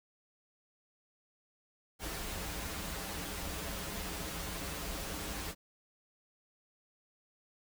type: noise with comb filter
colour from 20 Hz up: pink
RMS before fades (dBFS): -40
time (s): 1.99-5.55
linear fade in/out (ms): 50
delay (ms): 8.2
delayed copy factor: -0.75
effects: none